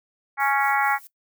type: harmonic tone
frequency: 277.2 Hz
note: C#4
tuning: in tune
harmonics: 3 / 4 / 5 / 6 / 7 / 8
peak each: -22 / -27 / -25 / -29 / -28 / -29 dBFS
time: 0.37-0.99 s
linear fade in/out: 50 ms
type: noise with tremolo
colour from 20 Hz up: violet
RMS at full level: -41 dBFS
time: 0.4-1.07 s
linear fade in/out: 0 ms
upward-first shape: sine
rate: 4.6 Hz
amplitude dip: 60%
effects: noise-tail reverb RT60 0.1 s tail -18 dB re dry